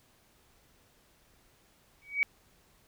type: tone with exponential growth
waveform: sine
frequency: 2264 Hz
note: C#7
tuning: 36 cents sharp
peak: -20 dBFS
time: 2.02-2.23 s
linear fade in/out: 0 ms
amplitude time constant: 44 ms
effects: pink hiss -65 dBFS RMS until 2.87 s